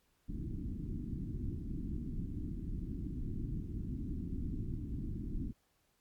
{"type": "low-pass noise", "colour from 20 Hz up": "pink", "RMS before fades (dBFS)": -39, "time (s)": [0.28, 5.53], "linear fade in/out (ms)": 20, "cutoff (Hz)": 320, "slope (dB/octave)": 48, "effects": ["pink hiss -75 dBFS RMS until 6 s", "MP3 96 kbps"]}